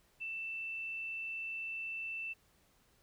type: tone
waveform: sine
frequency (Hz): 2664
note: E7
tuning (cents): +18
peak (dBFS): -38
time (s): 0.2-2.34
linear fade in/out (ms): 20
effects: pink hiss -70 dBFS RMS until 3.02 s